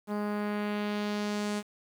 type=tone with low-pass filter sweep; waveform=sawtooth; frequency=207.7 Hz; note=G#3; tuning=in tune; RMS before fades=-32 dBFS; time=0.07-1.63 s; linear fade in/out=50 ms; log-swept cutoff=1100 to 9700 Hz; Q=1.1; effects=9-bit